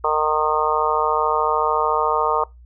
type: harmonic tone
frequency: 153.7 Hz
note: D#3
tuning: 21 cents flat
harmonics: 3 / 4 / 5 / 6 / 7 / 8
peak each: -23 / -26 / -26 / -23 / -23 / -23 dBFS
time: 0.04-2.44 s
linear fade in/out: 5 ms
effects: noise-tail reverb RT60 0.2 s tail -22 dB re dry + added 60 Hz sine -42 dBFS peak until 2.65 s